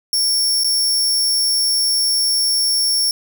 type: tone with dropouts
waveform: sawtooth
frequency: 5470 Hz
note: F8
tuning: 37 cents flat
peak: -12 dBFS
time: 0.13-3.11 s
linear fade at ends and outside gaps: 1 ms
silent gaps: 0.636-0.644 s
effects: 7-bit